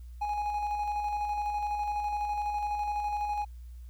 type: tone with tremolo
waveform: triangle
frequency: 830.6 Hz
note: G#5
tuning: in tune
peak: -26 dBFS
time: 0.21-3.45 s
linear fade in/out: 10 ms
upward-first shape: square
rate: 12 Hz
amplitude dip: 30%
effects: added 60 Hz sine -42 dBFS peak until 3.89 s + white hiss -69 dBFS RMS until 3.89 s